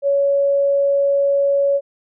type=tone; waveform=sine; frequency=560 Hz; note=C#5; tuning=18 cents sharp; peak=-13 dBFS; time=0.02-1.81 s; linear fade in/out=50 ms; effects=none